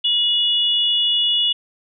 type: tone pair together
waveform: sine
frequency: 2897 / 3445 Hz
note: F#7 / A7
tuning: -37 / -37 cents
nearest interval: minor third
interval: 300 cents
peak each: -17 / -19 dBFS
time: 0.04-1.53 s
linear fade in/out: 10 ms
effects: none